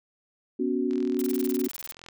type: chord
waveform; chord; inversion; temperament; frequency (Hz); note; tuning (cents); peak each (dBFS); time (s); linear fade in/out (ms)
sine; B suspended second; none; equal with one note detuned; 246.9 / 280.1 / 370; B3 / C#4 / F#4; 0 / +18 / 0; -28; 0.59-1.68; 10
type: click train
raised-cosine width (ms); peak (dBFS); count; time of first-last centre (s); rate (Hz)
0.2; -28; 51; 0.91-2.086; 42.5
type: noise bursts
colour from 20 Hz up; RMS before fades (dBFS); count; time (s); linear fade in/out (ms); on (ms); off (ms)
blue; -36; 15; 1.19-1.915; 2; 25; 25
effects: none